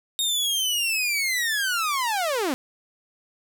sawtooth linear sweep, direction down, 3729 to 240.8 Hz, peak -19 dBFS, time 0.19-2.54 s, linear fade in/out 0 ms, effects none

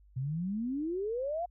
sine exponential sweep, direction up, 123.47 to 724 Hz, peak -31 dBFS, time 0.16-1.46 s, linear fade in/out 10 ms, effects added 50 Hz sine -57 dBFS peak until 1.5 s

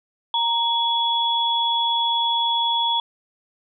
sine tone pair together, 932.3 / 3378 Hz, A#5 / G#7, 0 / +29 cents, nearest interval octave + minor seventh, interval 2229 cents, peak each -21 dBFS, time 0.34-3 s, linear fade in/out 2 ms, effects none

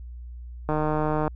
click train, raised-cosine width 1 ms, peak -12 dBFS, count 91, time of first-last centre 0.69-1.278 s, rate 153 Hz, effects added 60 Hz sine -36 dBFS peak until 1.35 s

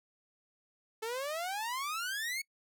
sawtooth exponential sweep, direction up, 432.6 to 2244 Hz, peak -31 dBFS, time 1.02-2.42 s, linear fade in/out 10 ms, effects noise-tail reverb RT60 0.1 s tail -25 dB re dry

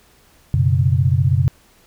sine chord, F# suspended fourth, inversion none, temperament equal, 92.5 / 123.47 / 138.59 Hz, F#2 / B2 / C#3, 0 / 0 / 0 cents, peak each -17 dBFS, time 0.54-1.48 s, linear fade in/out 0 ms, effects pink hiss -53 dBFS RMS until 1.86 s

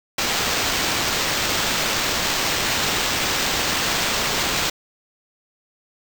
violet noise with sample-and-hold, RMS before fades -22 dBFS, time 0.18-4.7 s, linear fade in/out 5 ms, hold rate 11025 Hz, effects none

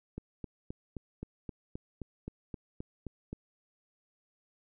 click train, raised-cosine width 3 ms, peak -26 dBFS, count 13, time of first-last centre 0.18-3.33 s, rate 3.81 Hz, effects none

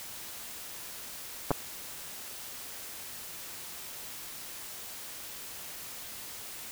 clicks, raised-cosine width 1 ms, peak -12 dBFS, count 2, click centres 1.507 / 1.514 s, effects white hiss -43 dBFS RMS until 6.71 s

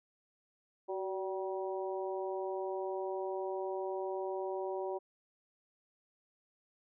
harmonic tone with a mistuned harmonic, 192 Hz, G3, 36 cents flat, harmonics 2 / 3 / 4 / 5, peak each -37 / -41 / -43 / -45 dBFS, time 0.88-4.99 s, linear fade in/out 20 ms, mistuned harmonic 2, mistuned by -35 cents, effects none

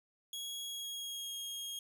sawtooth tone with pitch glide, 3322 to 3259 Hz, G#7 to G#7, 0 to -33 cents, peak -37 dBFS, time 0.33-1.79 s, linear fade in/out 2 ms, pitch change -33 cents, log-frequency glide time 0.64-1.34 s, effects none

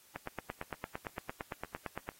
click train, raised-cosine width 0.5 ms, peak -23 dBFS, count 18, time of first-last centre 0.16-2.09 s, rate 8.81 Hz, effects white hiss -62 dBFS RMS until 2.19 s + AAC 48 kbps

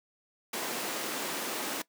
pink high-pass noise, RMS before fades -35 dBFS, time 0.53-1.82 s, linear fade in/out 5 ms, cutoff 240 Hz, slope 24 dB/octave, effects noise-tail reverb RT60 0.1 s tail -19 dB re dry

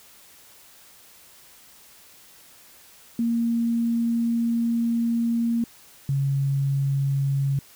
sine tone pair in turn, 232.6 / 138 Hz, A#3 / C#3, -4 / -7 cents, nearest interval major sixth, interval 903 cents, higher first, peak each -20 dBFS, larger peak neither, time 3.19-5.64 / 6.09-7.59 s, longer first, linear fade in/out 2 ms, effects white hiss -51 dBFS RMS until 7.75 s

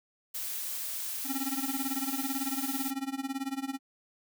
blue noise, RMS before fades -36 dBFS, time 0.34-2.91 s, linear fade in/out 10 ms
square tone with tremolo, 270 Hz, C#4, 45 cents flat, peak -30 dBFS, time 1.24-3.79 s, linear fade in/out 50 ms, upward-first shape sine, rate 18 Hz, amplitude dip 90%
effects none

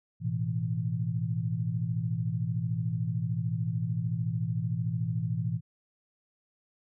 sine chord, A suspended second, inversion none, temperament equal, 110 / 123.47 / 164.81 Hz, A2 / B2 / E3, 0 / 0 / 0 cents, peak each -32 dBFS, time 0.2-5.61 s, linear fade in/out 50 ms, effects none

